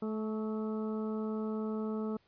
harmonic tone with a mistuned harmonic, 216.9 Hz, A3, 25 cents flat, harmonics 1 / 2 / 3 / 4 / 5 / 6, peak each -34 / -38 / -49 / -51 / -52 / -49 dBFS, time 0.02-2.17 s, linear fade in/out 5 ms, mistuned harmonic 5, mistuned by +38 cents, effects pink hiss -70 dBFS RMS until 2.27 s + resampled to 11025 Hz

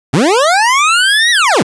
25% pulse linear two-way sweep, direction up then down, 110.9 to 1948 to 110.9 Hz, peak -4 dBFS, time 0.13-1.63 s, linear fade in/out 10 ms, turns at 1.31 s, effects resampled to 22050 Hz + 7-bit

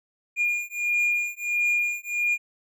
triangle beating tone pair, 2421 / 2422.5 Hz, D#7 / D#7, -48 / -47 cents, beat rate 1.5 Hz, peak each -24 dBFS, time 0.36-2.38 s, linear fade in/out 50 ms, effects none

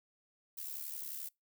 violet noise with amplitude modulation, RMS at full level -40 dBFS, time 0.57-1.29 s, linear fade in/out 10 ms, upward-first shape sine, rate 71.5 Hz, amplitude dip 65%, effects noise-tail reverb RT60 0.2 s tail -25 dB re dry

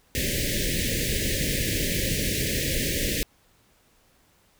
pink band-stop noise, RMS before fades -26 dBFS, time 0.15-3.23 s, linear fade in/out 0 ms, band 590 to 1700 Hz, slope 96 dB/octave, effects pink hiss -62 dBFS RMS until 4.59 s

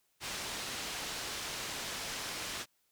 white low-pass noise, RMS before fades -40 dBFS, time 0.2-2.66 s, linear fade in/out 50 ms, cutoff 5800 Hz, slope 12 dB/octave, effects white hiss -75 dBFS RMS until 2.91 s

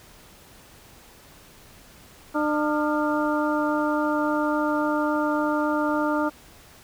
harmonic tone with a mistuned harmonic, 300.6 Hz, D4, 40 cents sharp, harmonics 1 / 2 / 3 / 4 / 5, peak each -24 / -27 / -29 / -30 / -31 dBFS, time 2.34-6.3 s, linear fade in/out 20 ms, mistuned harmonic 5, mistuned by -120 cents, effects pink hiss -50 dBFS RMS until 6.83 s

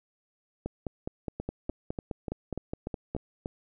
two click trains, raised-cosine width 2 ms, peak -20 / -19 dBFS, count 8 / 13, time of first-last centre 1.4-3.459 / 0.66-3.15 s, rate 3.4 / 4.82 Hz, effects none

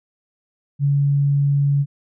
sine tone, 141.6 Hz, C#3, 37 cents sharp, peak -14 dBFS, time 0.79-1.86 s, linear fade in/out 50 ms, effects none

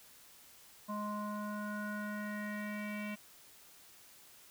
square tone with low-pass filter sweep, 208.8 Hz, G#3, 10 cents sharp, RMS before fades -40 dBFS, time 0.88-3.16 s, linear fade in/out 20 ms, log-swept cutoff 990 to 2500 Hz, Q 4.9, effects white hiss -59 dBFS RMS until 4.5 s

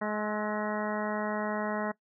harmonic tone with a mistuned harmonic, 211.3 Hz, G#3, 30 cents sharp, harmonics 1 / 2 / 3 / 4 / 5 / 6 / 7 / 8 / 9, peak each -34 / -38 / -35 / -39 / -39 / -43 / -42 / -45 / -42 dBFS, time 0.01-1.92 s, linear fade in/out 10 ms, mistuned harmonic 6, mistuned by +43 cents, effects noise-tail reverb RT60 0.1 s tail -20 dB re dry

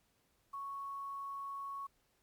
sine tone with quantisation, 1108.7 Hz, C#6, in tune, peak -40 dBFS, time 0.53-1.87 s, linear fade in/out 10 ms, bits 11, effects pink hiss -75 dBFS RMS until 2.22 s + MP3 96 kbps

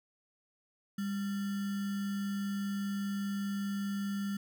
sine tone with sample-and-hold, 200 Hz, G3, 35 cents sharp, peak -32 dBFS, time 0.98-4.37 s, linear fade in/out 5 ms, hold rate 1575 Hz, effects none

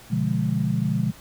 sine chord, B diminished seventh, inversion none, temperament equal, 123.47 / 146.83 / 174.61 / 207.7 Hz, B2 / D3 / F3 / Ab3, 0 / 0 / 0 / 0 cents, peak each -26 dBFS, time 0.1-1.12 s, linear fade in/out 20 ms, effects pink hiss -47 dBFS RMS until 1.2 s

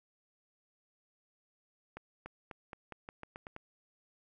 accelerating click train, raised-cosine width 0.5 ms, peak -29 dBFS, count 10, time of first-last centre 1.97-3.564 s, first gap 290 ms, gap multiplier 0.87, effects none

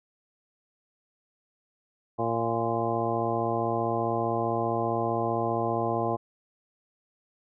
harmonic tone with a mistuned harmonic, 115.3 Hz, A#2, 19 cents flat, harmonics 1 / 2 / 3 / 4 / 5 / 6 / 7 / 9, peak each -34 / -35 / -32 / -33 / -34 / -31 / -33 / -34 dBFS, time 2.18-6.17 s, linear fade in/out 20 ms, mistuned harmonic 7, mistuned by +32 cents, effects none

